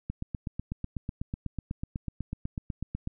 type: click train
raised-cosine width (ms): 5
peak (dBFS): -20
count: 25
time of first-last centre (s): 0.1-3.074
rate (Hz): 8.07
effects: none